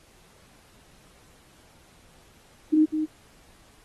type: tone with echo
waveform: sine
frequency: 310 Hz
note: D#4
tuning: 6 cents flat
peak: -15 dBFS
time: 2.72-2.86 s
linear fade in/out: 20 ms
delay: 200 ms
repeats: 1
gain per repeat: -8 dB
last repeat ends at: 3.06 s
effects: pink hiss -57 dBFS RMS until 3.84 s + AAC 32 kbps